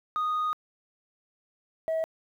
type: tone pair in turn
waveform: sine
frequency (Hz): 1239 / 644.7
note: D#6 / E5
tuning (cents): -8 / -39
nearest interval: major seventh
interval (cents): 1131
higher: first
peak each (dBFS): -23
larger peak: neither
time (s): 0.16-0.53 / 1.88-2.04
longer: first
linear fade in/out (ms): 0
effects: tanh soft clip ceiling -24 dBFS + 10-bit